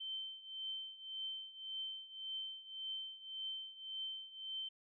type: tone with tremolo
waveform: sine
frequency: 3098 Hz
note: G7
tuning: 21 cents flat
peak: -39 dBFS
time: 0-4.69 s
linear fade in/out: 10 ms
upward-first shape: triangle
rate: 1.8 Hz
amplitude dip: 85%
effects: none